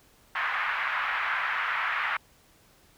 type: band-pass noise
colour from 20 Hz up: pink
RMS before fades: -29 dBFS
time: 0.35-2.17 s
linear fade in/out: 5 ms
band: 1100 to 2200 Hz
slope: 24 dB/octave
effects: pink hiss -60 dBFS RMS until 2.97 s